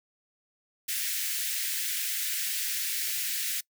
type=high-pass noise; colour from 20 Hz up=white; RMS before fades=-31 dBFS; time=0.88-3.61 s; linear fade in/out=10 ms; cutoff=1600 Hz; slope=48 dB/octave; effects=noise-tail reverb RT60 0.1 s tail -23 dB re dry